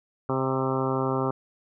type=harmonic tone with a mistuned harmonic; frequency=132.2 Hz; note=C3; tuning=18 cents sharp; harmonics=1 / 2 / 3 / 4 / 5 / 6 / 7 / 8 / 9 / 10; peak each=-30 / -30 / -29 / -32 / -37 / -35 / -35 / -36 / -34 / -37 dBFS; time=0.29-1.31 s; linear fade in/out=2 ms; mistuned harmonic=5; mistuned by=-26 cents; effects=none